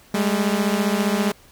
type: beating tone pair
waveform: sawtooth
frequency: 199.1 / 214.1 Hz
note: G3 / A3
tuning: +27 / -47 cents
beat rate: 15 Hz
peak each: -17 / -18 dBFS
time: 0.14-1.32 s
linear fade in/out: 5 ms
effects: pink hiss -51 dBFS RMS until 1.51 s